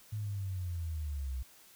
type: linear sweep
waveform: sine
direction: down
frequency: 108.2 to 61.74 Hz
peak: -34 dBFS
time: 0.12-1.43 s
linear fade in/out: 10 ms
effects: white hiss -59 dBFS RMS until 1.75 s